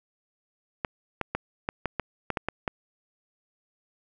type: clicks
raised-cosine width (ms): 0.5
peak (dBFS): -12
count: 10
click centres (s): 0.848 / 1.213 / 1.35 / 1.689 / 1.857 / 1.997 / 2.303 / 2.372 / 2.486 / 2.678
effects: none